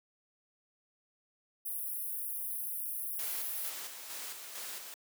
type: high-pass noise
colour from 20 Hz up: white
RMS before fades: -38 dBFS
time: 1.65-3.7 s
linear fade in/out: 10 ms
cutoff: 9600 Hz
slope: 96 dB/octave
type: noise with tremolo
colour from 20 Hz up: white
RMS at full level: -42 dBFS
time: 3.19-4.94 s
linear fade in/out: 0 ms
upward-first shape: square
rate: 2.2 Hz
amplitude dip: 40%
effects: high-pass 400 Hz 12 dB/octave